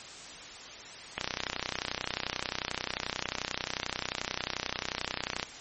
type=click train; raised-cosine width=0.2 ms; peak=-12 dBFS; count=134; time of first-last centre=1.18-5.429 s; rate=31.3 Hz; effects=white hiss -45 dBFS RMS until 5.6 s + MP3 32 kbps